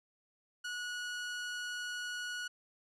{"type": "tone", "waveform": "sawtooth", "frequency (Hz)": 1461, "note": "F#6", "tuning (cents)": -22, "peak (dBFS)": -34, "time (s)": [0.64, 2.48], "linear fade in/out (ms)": 10, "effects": ["low-pass 8000 Hz 12 dB/octave"]}